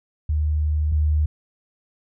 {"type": "tone pair in turn", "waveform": "sine", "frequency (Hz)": [76, 76], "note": ["D#2", "D#2"], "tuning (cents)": [-40, -40], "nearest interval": "unison", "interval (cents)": 0, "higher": "neither", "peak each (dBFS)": [-18, -16], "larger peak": "second", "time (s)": [[0.29, 0.92], [0.92, 1.26]], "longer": "first", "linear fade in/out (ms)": 5, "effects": []}